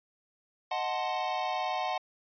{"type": "chord", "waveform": "square", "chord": "D# diminished seventh", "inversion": "none", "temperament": "equal", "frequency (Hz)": [622.3, 740, 880, 1046.5], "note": ["D#5", "F#5", "A5", "C6"], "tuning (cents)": [0, 0, 0, 0], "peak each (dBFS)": [-39, -33, -37, -38], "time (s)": [0.71, 1.98], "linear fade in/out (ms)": 5, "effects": ["resampled to 11025 Hz"]}